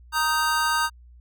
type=chord; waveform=square; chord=Eb major; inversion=second; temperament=just; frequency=933.4 / 1244.5 / 1555.6 Hz; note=Bb5 / Eb6 / G6; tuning=+2 / 0 / -14 cents; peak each=-26 dBFS; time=0.12-0.9 s; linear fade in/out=50 ms; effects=added 60 Hz sine -46 dBFS peak until 1.2 s